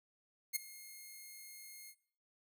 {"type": "tone with ADSR envelope", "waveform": "5% pulse", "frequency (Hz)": 2144, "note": "C7", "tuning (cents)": 42, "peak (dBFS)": -21, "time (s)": [0.53, 1.95], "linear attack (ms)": 28, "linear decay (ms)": 11, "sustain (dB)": -20, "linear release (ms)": 63, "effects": ["noise-tail reverb RT60 0.5 s tail -18 dB re dry"]}